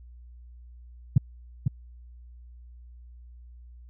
sine tone with echo, 129.4 Hz, C3, 19 cents flat, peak -12 dBFS, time 1.16-1.18 s, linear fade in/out 5 ms, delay 500 ms, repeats 1, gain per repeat -6 dB, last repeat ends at 1.68 s, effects added 60 Hz sine -45 dBFS peak until 3.89 s

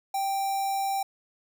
square tone with notch filter, 784 Hz, G5, in tune, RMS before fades -28 dBFS, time 0.14-1.03 s, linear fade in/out 5 ms, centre 2900 Hz, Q 0.91, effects none

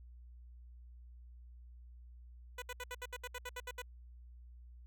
10% pulse tone bursts, 495.5 Hz, B4, 6 cents sharp, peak -33 dBFS, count 12, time 2.58-3.82 s, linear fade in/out 5 ms, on 41 ms, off 68 ms, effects added 60 Hz sine -52 dBFS peak until 4.86 s

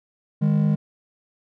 triangle tone pair together, 153.62 / 204.5 Hz, D#3 / G#3, -22 / -26 cents, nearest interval perfect fourth, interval 496 cents, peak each -16 / -18 dBFS, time 0.41-0.76 s, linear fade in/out 20 ms, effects tanh soft clip ceiling -9 dBFS

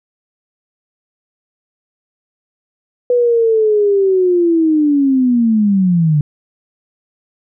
sine linear sweep, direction down, 493.9 to 144.5 Hz, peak -9 dBFS, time 3.1-6.21 s, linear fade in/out 2 ms, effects none

